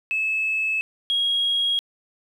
sine tone pair in turn, 2600 / 3288 Hz, E7 / G#7, -24 / -18 cents, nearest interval major third, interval 406 cents, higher second, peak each -20 / -18 dBFS, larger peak second, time 0.11-0.81 / 1.1-1.79 s, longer first, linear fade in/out 0 ms, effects tanh soft clip ceiling -15 dBFS + 9-bit

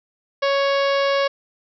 harmonic tone with a mistuned harmonic, 555 Hz, C#5, 2 cents sharp, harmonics 1 / 2 / 3 / 4 / 5 / 6 / 7 / 8 / 9 / 10, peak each -18 / -24 / -28 / -30 / -32 / -34 / -35 / -36 / -37 / -38 dBFS, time 0.42-1.28 s, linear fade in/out 10 ms, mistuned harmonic 5, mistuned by +18 cents, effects none

